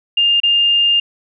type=tone with dropouts; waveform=sine; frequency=2810 Hz; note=F7; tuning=10 cents sharp; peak=-10 dBFS; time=0.17-1 s; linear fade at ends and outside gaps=5 ms; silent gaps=0.402-0.433 s; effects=none